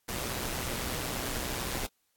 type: noise with amplitude modulation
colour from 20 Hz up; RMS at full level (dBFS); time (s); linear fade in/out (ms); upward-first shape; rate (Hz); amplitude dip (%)
pink; -32; 0.08-1.87; 10; sine; 126; 55
effects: white hiss -75 dBFS RMS until 2.16 s + AAC 64 kbps